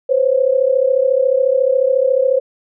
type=tone pair together; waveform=sine; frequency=507.9 / 542 Hz; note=B4 / C#5; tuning=+48 / -39 cents; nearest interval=minor second; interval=113 cents; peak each=-14 dBFS; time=0.09-2.4 s; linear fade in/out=10 ms; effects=none